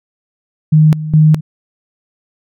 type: tone with tremolo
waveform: sine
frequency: 154.8 Hz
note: D#3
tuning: 9 cents flat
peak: -4 dBFS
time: 0.72-1.41 s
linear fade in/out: 10 ms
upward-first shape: square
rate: 2.4 Hz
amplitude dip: 80%
effects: none